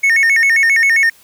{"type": "tone with vibrato", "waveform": "triangle", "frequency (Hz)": 2008, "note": "B6", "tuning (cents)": 28, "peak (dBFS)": -7, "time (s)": [0.03, 1.1], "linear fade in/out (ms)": 10, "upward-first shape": "square", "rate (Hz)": 7.5, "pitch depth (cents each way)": 160, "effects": ["white hiss -47 dBFS RMS until 1.23 s"]}